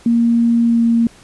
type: tone with pitch glide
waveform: sine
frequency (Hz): 233.6 to 231.7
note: A#3 to A#3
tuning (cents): +4 to -10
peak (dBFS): -10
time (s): 0.06-1.07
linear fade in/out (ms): 2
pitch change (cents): -14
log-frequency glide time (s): 0.64-0.83
effects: pink hiss -45 dBFS RMS until 1.23 s + resampled to 24000 Hz

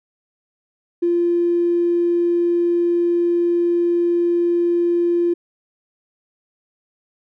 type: tone with tanh clipping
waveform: triangle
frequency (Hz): 345.5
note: F4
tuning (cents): -19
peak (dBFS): -14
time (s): 1.02-5.34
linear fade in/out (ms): 10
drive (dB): 2
effects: none

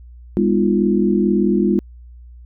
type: chord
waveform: sine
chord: F half-diminished seventh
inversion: first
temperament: equal with one note detuned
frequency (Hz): 202.3 / 246.9 / 311.1 / 349.2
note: Ab3 / Cb4 / Eb4 / F4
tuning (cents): -45 / 0 / 0 / 0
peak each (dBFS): -16 / -21 / -22 / -18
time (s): 0.37-1.79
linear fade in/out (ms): 0
effects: added 60 Hz sine -37 dBFS peak until 2.45 s

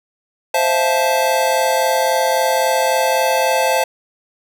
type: chord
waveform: square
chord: F major seventh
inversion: second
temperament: just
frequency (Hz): 523.8 / 654.8 / 698.5 / 873.1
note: C5 / E5 / F5 / A5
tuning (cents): +2 / -12 / 0 / -14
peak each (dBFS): -19 / -21 / -23 / -19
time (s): 0.54-3.84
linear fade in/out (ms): 5
effects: none

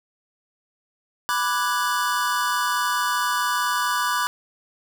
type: chord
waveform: square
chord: G# half-diminished seventh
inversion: first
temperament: equal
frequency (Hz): 987.8 / 1174.7 / 1480 / 1661.2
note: B5 / D6 / F#6 / G#6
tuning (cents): 0 / 0 / 0 / 0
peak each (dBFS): -26 / -26 / -28 / -31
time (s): 1.29-4.27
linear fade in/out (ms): 0
effects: none

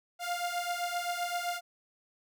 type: beating tone pair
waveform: sawtooth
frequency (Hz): 698.5 / 706.2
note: F5 / F5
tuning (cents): 0 / +19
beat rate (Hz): 7.7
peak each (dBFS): -31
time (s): 0.19-1.61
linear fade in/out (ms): 50
effects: none

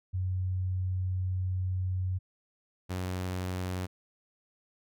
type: tone pair in turn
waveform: sine / sawtooth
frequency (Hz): 92.5 / 91.75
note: F#2 / F#2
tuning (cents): 0 / -14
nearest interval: unison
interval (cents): 14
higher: first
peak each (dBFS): -28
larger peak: neither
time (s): 0.13-2.19 / 2.89-3.87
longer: first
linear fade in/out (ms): 20
effects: none

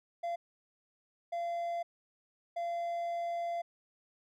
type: tone bursts at uneven times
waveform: triangle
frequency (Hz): 686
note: F5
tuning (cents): -31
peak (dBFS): -31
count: 3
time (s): 0.23-0.36 / 1.32-1.83 / 2.56-3.62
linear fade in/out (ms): 10
effects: none

